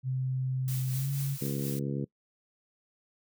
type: tone with pitch glide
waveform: sine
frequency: 130 to 138.53 Hz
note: C3 to C#3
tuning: -11 to -1 cents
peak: -28 dBFS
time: 0.03-1.38 s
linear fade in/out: 50 ms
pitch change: +110 cents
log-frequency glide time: 0.93-1.09 s
type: noise with tremolo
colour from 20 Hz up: blue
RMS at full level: -39 dBFS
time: 0.68-1.79 s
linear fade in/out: 0 ms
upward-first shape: triangle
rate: 4.2 Hz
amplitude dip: 50%
type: harmonic tone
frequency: 69.8 Hz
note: C#2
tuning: 13 cents sharp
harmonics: 2 / 3 / 4 / 5 / 6 / 7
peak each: -32 / -36 / -38 / -40 / -42 / -43 dBFS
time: 1.41-2.05 s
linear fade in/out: 10 ms
effects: noise-tail reverb RT60 0.1 s tail -23 dB re dry